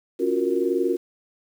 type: chord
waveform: sine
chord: Gb major seventh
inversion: second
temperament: equal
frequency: 277.2 / 349.2 / 370 / 466.2 Hz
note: Db4 / F4 / Gb4 / Bb4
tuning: 0 / 0 / 0 / 0 cents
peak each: -28 / -24 / -24 / -26 dBFS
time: 0.19-0.97 s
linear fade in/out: 20 ms
effects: 8-bit